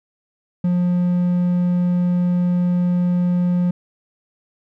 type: tone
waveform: triangle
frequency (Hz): 177.5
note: F3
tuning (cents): +28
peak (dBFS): -13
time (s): 0.64-3.71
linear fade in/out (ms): 5
effects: none